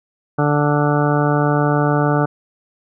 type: harmonic tone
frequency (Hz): 146.83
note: D3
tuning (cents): 0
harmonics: 1 / 2 / 3 / 4 / 5 / 6 / 8 / 9 / 10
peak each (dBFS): -17 / -20 / -22 / -23 / -24 / -25 / -26 / -27 / -27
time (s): 0.38-2.26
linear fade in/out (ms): 10
effects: none